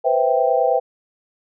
sine chord, C major seventh, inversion third, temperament equal, 493.9 / 523.3 / 659.3 / 784 Hz, B4 / C5 / E5 / G5, 0 / 0 / 0 / 0 cents, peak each -20 dBFS, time 0.04-0.8 s, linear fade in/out 20 ms, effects none

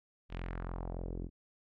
sawtooth tone with low-pass filter sweep, 43.53 Hz, F1, 5 cents flat, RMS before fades -40 dBFS, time 0.29-1.3 s, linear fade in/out 50 ms, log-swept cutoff 3200 to 290 Hz, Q 1.9, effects none

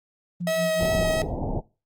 sine tone with tremolo, 174.61 Hz, F3, in tune, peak -25 dBFS, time 0.4-1.16 s, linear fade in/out 10 ms, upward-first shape sine, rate 5.3 Hz, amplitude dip 90%
45% pulse tone with vibrato, 640 Hz, D#5, 49 cents sharp, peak -22 dBFS, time 0.47-1.22 s, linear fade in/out 2 ms, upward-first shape triangle, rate 2.8 Hz, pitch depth 14 cents each way
pink low-pass noise, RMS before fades -28 dBFS, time 0.79-1.61 s, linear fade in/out 20 ms, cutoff 890 Hz, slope 96 dB/octave
effects noise-tail reverb RT60 0.3 s tail -21 dB re dry + Opus 24 kbps

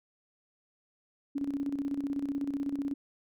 sine tone with tremolo, 280.7 Hz, C#4, 22 cents sharp, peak -28 dBFS, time 1.35-2.94 s, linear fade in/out 10 ms, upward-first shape square, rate 16 Hz, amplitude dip 60%, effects none

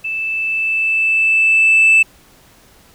sine tone with level ramp, 2637 Hz, E7, in tune, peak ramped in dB -19 to -4 dBFS, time 0.04-2.03 s, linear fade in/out 10 ms, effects tanh soft clip ceiling -5 dBFS + pink hiss -48 dBFS RMS until 2.94 s

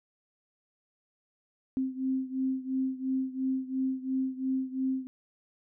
sine beating tone pair, 261.6 / 264.5 Hz, C4 / C4, 0 / +19 cents, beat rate 2.9 Hz, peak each -30 / -33 dBFS, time 1.77-5.07 s, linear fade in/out 0 ms, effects none

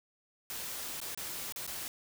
white noise with dropouts, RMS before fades -40 dBFS, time 0.5-1.88 s, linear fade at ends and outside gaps 0 ms, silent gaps 1.002-1.015 / 1.148-1.175 / 1.523-1.561 / 1.665-1.676 s, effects none

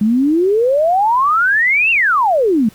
sine exponential two-way sweep, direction up then down, 203.2 to 2794 to 203.2 Hz, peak -10 dBFS, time 0.01-2.69 s, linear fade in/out 5 ms, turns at 1.91 s, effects pink hiss -45 dBFS RMS until 2.74 s

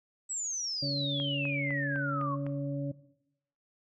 sine exponential sweep, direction down, 7960 to 1071 Hz, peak -32 dBFS, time 0.29-2.36 s, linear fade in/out 20 ms
harmonic tone, 141 Hz, C#3, 30 cents sharp, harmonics 1 / 2 / 4, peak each -33 / -36 / -39 dBFS, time 0.82-2.92 s, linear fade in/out 10 ms
click train, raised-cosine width 0.5 ms, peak -30 dBFS, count 6, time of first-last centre 1.2-2.466 s, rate 3.95 Hz
effects noise-tail reverb RT60 0.8 s tail -17 dB re dry

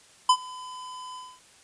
square tone with ADSR envelope, 1010 Hz, B5, 39 cents sharp, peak -14 dBFS, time 0.29-1.4 s, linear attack 6 ms, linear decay 67 ms, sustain -24 dB, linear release 240 ms, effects white hiss -55 dBFS RMS until 1.63 s + resampled to 22050 Hz

